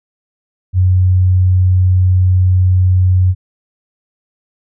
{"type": "tone", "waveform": "sine", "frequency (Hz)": 92, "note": "F#2", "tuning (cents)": -9, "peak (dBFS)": -7, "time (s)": [0.73, 3.35], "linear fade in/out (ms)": 50, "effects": []}